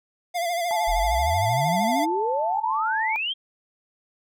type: tone with vibrato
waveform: square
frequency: 691 Hz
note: F5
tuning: 19 cents flat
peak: -24 dBFS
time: 0.34-2.06 s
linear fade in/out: 20 ms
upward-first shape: sine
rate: 13 Hz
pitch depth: 58 cents each way
type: tone with pitch glide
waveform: sine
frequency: 865 to 880.6 Hz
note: A5 to A5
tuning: -30 to +1 cents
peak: -24 dBFS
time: 0.71-3.16 s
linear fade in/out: 0 ms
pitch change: +31 cents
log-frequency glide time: 1.12-1.55 s
type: exponential sweep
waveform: sine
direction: up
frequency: 36.66 to 3284 Hz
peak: -24 dBFS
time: 0.87-3.34 s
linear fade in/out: 20 ms
effects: none